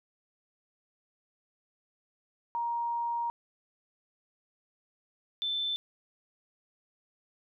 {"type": "tone pair in turn", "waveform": "sine", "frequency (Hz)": [940, 3533], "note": ["A#5", "A7"], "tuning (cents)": [14, 6], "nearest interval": "octave + major seventh", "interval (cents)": 2292, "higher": "second", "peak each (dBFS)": [-29, -29], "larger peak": "neither", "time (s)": [[2.55, 3.3], [5.42, 5.76]], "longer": "first", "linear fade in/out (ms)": 0, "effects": []}